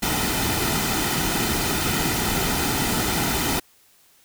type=noise with comb filter; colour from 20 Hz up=pink; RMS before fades=-23 dBFS; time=0.02-3.6 s; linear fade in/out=10 ms; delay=1.8 ms; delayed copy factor=-0.55; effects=white hiss -57 dBFS RMS until 4.24 s